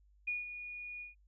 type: tone with ADSR envelope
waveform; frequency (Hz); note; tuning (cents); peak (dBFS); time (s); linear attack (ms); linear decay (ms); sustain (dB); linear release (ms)
sine; 2449; D#7; -28; -32; 0.27-1.15; 11; 170; -10; 140
effects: added 50 Hz sine -63 dBFS peak until 1.27 s